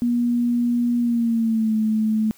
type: tone with pitch glide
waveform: sine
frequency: 240 to 217.6 Hz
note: B3 to A3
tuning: -49 to -19 cents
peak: -17 dBFS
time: 0.02-2.31 s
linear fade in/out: 0 ms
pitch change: -170 cents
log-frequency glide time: 0.99-1.75 s
effects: white hiss -53 dBFS RMS until 2.37 s